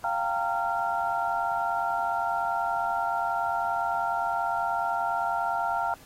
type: tone cluster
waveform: sine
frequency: 694 / 784 / 921 / 1380 Hz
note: F5 / G5 / A#5 / F6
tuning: -11 / 0 / -21 / -21 cents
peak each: -30 / -31 / -30 / -31 dBFS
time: 0.04-5.94 s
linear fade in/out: 2 ms
effects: pink hiss -53 dBFS RMS until 6.05 s + AAC 48 kbps